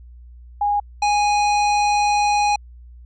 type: tone pair in turn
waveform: sine / square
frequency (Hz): 821 / 827.2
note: G#5 / G#5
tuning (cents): -20 / -7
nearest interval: unison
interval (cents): 13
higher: second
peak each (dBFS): -16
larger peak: neither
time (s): 0.61-0.8 / 1.02-2.56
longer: second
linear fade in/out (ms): 5
effects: added 60 Hz sine -39 dBFS peak until 3.05 s + resampled to 16000 Hz